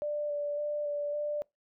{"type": "tone with vibrato", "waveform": "sine", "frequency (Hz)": 587.3, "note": "D5", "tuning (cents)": 0, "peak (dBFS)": -30, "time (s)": [0.02, 1.42], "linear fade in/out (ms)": 0, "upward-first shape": "square", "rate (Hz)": 1.8, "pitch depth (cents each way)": 13, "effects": ["noise-tail reverb RT60 0.2 s tail -25 dB re dry"]}